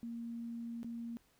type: tone with dropouts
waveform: sine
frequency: 233.1 Hz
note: A#3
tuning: in tune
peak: -40 dBFS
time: 0.03-1.17 s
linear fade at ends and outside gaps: 0 ms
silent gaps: 0.831-0.845 s
effects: pink hiss -71 dBFS RMS until 1.39 s